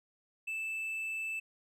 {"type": "tone", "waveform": "triangle", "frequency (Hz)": 2637, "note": "E7", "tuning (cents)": 0, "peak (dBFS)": -33, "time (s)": [0.47, 1.4], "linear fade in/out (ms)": 10, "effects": []}